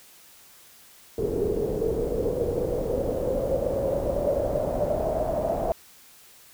pink noise with low-pass filter sweep, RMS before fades -26 dBFS, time 1.18-5.72 s, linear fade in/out 0 ms, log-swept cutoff 420 to 670 Hz, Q 9, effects white hiss -52 dBFS RMS until 6.53 s

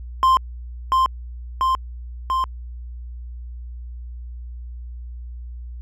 triangle tone with echo, 1046.5 Hz, C6, in tune, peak -10 dBFS, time 0.23-0.37 s, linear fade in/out 0 ms, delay 690 ms, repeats 3, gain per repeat -2 dB, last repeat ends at 2.44 s, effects added 60 Hz sine -31 dBFS peak until 5.81 s

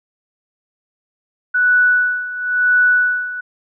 sine tone with tremolo, 1480 Hz, F#6, in tune, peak -9 dBFS, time 1.54-3.41 s, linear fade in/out 10 ms, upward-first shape sine, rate 0.97 Hz, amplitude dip 80%, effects none

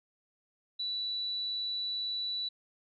sine tone, 3951 Hz, B7, in tune, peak -32 dBFS, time 0.79-2.49 s, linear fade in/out 10 ms, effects none

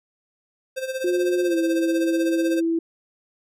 square tone with tremolo, 523.3 Hz, C5, in tune, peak -24 dBFS, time 0.76-2.61 s, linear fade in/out 20 ms, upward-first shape sine, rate 16 Hz, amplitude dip 70%
sine tone with pitch glide, 356.6 to 330.8 Hz, F4 to E4, +36 to +6 cents, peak -19 dBFS, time 1.04-2.79 s, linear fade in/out 5 ms, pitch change -130 cents, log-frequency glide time 1.45-1.56 s
effects resampled to 32000 Hz

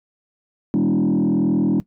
sine tone with frequency modulation, 246.9 Hz, B3, in tune, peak -13 dBFS, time 0.74-1.8 s, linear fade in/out 0 ms, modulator 41.2 Hz, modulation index 1.9, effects noise-tail reverb RT60 0.1 s tail -19 dB re dry + tanh soft clip ceiling -13 dBFS

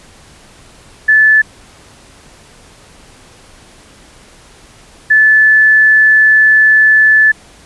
sine tone bursts at uneven times, 1740 Hz, A6, 20 cents flat, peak -4 dBFS, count 2, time 1.08-1.42 / 5.1-7.32 s, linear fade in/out 10 ms, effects pink hiss -41 dBFS RMS until 7.65 s + resampled to 24000 Hz

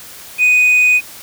sine tone, 2489 Hz, D#7, in tune, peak -5 dBFS, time 0.38-1.01 s, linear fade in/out 50 ms, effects tanh soft clip ceiling -7 dBFS + white hiss -35 dBFS RMS until 1.22 s

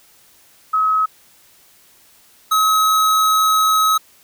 sine / square tone pair in turn, 1279 / 1279 Hz, D#6 / D#6, +47 / +47 cents, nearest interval unison, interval 0 cents, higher neither, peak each -13 dBFS, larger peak neither, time 0.73-1.06 / 2.51-3.98 s, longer second, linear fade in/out 10 ms, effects white hiss -51 dBFS RMS until 4.23 s

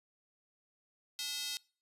square tone with high-pass filter, 288.7 Hz, D4, 30 cents flat, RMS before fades -39 dBFS, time 1.19-1.57 s, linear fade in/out 0 ms, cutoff 3800 Hz, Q 2.1, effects noise-tail reverb RT60 0.4 s tail -24 dB re dry + resampled to 32000 Hz

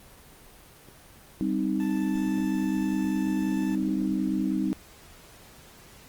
clicks, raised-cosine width 2 ms, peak -33 dBFS, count 2, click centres 0.887 / 2.379 s
sine chord, C minor, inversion second, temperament equal, 196 / 261.6 / 311.1 Hz, G3 / C4 / Eb4, 0 / 0 / 0 cents, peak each -28 / -29 / -28 dBFS, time 1.41-4.73 s, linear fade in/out 0 ms
20% pulse tone, 880 Hz, A5, in tune, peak -36 dBFS, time 1.8-3.75 s, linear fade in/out 0 ms
effects pink hiss -51 dBFS RMS until 6.08 s + Opus 24 kbps

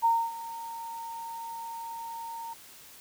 sine tone with ADSR envelope, 920 Hz, A#5, 23 cents flat, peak -19 dBFS, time 0.02-2.54 s, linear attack 30 ms, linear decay 260 ms, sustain -17 dB, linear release 13 ms, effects white hiss -51 dBFS RMS until 3 s

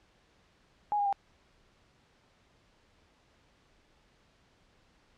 sine tone with pitch steps, 830.6 / 813 / 795.8 Hz, G#5 / G#5 / G5, 0 / -37 / +26 cents, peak -26 dBFS, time 0.92-1.127 s, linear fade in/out 0 ms, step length 69 ms, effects pink hiss -66 dBFS RMS until 5.17 s + low-pass 5000 Hz 12 dB/octave

